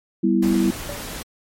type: chord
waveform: sine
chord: E minor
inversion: first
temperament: equal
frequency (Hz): 196 / 246.9 / 329.6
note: G3 / B3 / E4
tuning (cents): 0 / 0 / 0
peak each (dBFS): -19 / -21 / -19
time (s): 0.23-0.71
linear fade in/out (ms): 10
type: noise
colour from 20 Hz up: pink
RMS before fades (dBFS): -32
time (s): 0.42-1.23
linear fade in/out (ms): 10
type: tone with exponential decay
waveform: triangle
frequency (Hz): 576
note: D5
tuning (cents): -34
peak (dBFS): -25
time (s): 0.89-1.11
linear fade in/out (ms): 1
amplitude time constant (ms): 46
effects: MP3 64 kbps